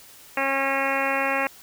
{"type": "harmonic tone", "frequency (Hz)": 272.2, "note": "C#4", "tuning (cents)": -31, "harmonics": [1, 2, 3, 4, 5, 6, 7, 8, 9, 10], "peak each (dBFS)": [-33, -28, -29, -30, -33, -31, -30, -31, -31, -33], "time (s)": [0.37, 1.47], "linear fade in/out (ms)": 2, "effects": ["white hiss -48 dBFS RMS until 1.62 s"]}